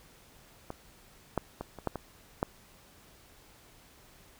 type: clicks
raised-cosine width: 1 ms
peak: -23 / -14 / -22 / -29 / -15 / -21 / -13 dBFS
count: 7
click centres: 0.704 / 1.377 / 1.61 / 1.787 / 1.873 / 1.957 / 2.429 s
effects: pink hiss -58 dBFS RMS until 4.39 s